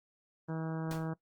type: harmonic tone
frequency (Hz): 160.9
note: E3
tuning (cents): -42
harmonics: 1 / 2 / 3 / 4 / 5 / 6 / 7 / 8 / 9 / 10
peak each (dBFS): -35 / -41 / -45 / -47 / -49 / -51 / -52 / -53 / -54 / -55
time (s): 0.48-1.14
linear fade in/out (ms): 10
type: noise with exponential decay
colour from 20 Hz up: pink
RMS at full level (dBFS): -41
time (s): 0.91-1.1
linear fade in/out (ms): 0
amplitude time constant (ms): 40
effects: noise-tail reverb RT60 0.1 s tail -21 dB re dry + Opus 32 kbps